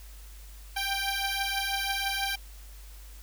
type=beating tone pair; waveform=10% pulse; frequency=784 / 790.1 Hz; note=G5 / G5; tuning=0 / +13 cents; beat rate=6.1 Hz; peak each=-23 dBFS; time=0.76-2.36 s; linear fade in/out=10 ms; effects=added 50 Hz sine -44 dBFS peak until 3.22 s + white hiss -54 dBFS RMS until 3.22 s